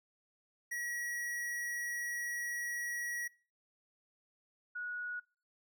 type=tone pair in turn; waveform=square / sine; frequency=1916 / 1459.2 Hz; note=A#6 / F#6; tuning=+47 / -24 cents; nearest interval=perfect fourth; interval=471 cents; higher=first; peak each=-37 / -38 dBFS; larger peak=first; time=0.71-3.28 / 4.75-5.2 s; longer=first; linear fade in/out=10 ms; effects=noise-tail reverb RT60 0.4 s tail -25 dB re dry